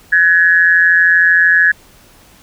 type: tone with amplitude modulation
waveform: sine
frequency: 1688 Hz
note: G#6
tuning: 28 cents sharp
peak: -3 dBFS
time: 0.12-1.72 s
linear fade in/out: 10 ms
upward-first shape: sine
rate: 173 Hz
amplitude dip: 80%
effects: pink hiss -45 dBFS RMS until 2.42 s